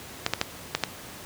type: clicks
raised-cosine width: 0.2 ms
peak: -5 dBFS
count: 5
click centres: 0.264 / 0.336 / 0.414 / 0.75 / 0.837 s
effects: pink hiss -42 dBFS RMS until 1.25 s + high-pass 80 Hz 12 dB/octave